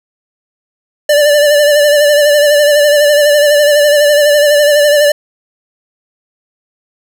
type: tone with vibrato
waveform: square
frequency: 587.3 Hz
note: D5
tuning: in tune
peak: -6 dBFS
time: 1.09-5.12 s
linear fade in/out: 5 ms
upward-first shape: sine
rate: 12 Hz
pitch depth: 39 cents each way
effects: none